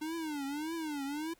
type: tone with vibrato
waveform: square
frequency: 302.3 Hz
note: D#4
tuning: 50 cents flat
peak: -36 dBFS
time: 0.01-1.34 s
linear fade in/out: 10 ms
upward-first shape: triangle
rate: 1.7 Hz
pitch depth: 190 cents each way
effects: pink hiss -66 dBFS RMS until 1.39 s